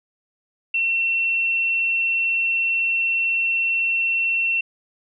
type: tone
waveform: sine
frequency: 2709 Hz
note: E7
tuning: 47 cents sharp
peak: -18 dBFS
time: 0.74-4.61 s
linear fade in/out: 5 ms
effects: none